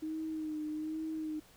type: tone with vibrato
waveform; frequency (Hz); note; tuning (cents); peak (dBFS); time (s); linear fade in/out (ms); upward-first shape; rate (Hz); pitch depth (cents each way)
sine; 311.1; D#4; 0; -35; 0.02-1.4; 10; sine; 1.2; 35
effects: pink hiss -61 dBFS RMS until 1.56 s